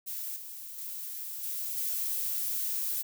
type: noise with level steps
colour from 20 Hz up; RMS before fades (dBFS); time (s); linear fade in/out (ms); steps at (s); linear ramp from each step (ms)
violet; -37 / -43 / -39 / -35 / -32; 0.06-3.03; 20; 0.36 / 0.78 / 1.43 / 1.77; 5
effects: none